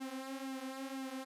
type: tone with flanger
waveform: sawtooth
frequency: 266 Hz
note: C4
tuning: 29 cents sharp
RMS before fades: -43 dBFS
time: 0-1.25 s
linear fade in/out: 20 ms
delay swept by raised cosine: 1.6 to 7.2 ms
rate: 2 Hz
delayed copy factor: -0.7
effects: resampled to 32000 Hz